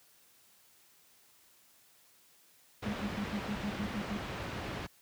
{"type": "low-pass noise", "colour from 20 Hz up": "pink", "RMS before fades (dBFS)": -39, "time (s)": [2.82, 4.87], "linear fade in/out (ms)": 10, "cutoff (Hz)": 3100, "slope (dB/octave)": 12}
{"type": "tone bursts", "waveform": "sine", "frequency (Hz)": 205.5, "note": "G#3", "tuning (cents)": -18, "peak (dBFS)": -33, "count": 9, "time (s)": [2.86, 4.176], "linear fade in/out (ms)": 10, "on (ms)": 76, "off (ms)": 79}
{"effects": ["white hiss -64 dBFS RMS until 5.01 s", "high-pass 60 Hz 12 dB/octave"]}